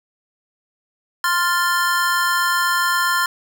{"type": "chord", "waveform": "square", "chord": "F major", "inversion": "second", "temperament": "equal", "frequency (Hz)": [1046.5, 1396.9, 1760], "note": ["C6", "F6", "A6"], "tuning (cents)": [0, 0, 0], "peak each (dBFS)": [-21, -21, -23], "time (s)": [1.24, 3.26], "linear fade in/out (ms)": 2, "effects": []}